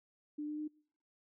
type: tone with pitch steps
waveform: sine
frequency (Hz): 297.8 / 300.9 / 304.1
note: D4 / D4 / D#4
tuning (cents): +24 / +42 / -40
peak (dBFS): -37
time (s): 0.38-0.68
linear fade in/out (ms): 10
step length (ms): 100
effects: noise-tail reverb RT60 0.7 s tail -26 dB re dry